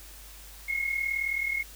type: tone pair together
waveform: sine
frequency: 2157 / 2196 Hz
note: C#7 / C#7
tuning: -48 / -17 cents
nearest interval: unison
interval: 31 cents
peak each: -28 / -33 dBFS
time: 0.68-1.63 s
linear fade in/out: 10 ms
effects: added 50 Hz sine -48 dBFS peak until 1.75 s + white hiss -49 dBFS RMS until 1.75 s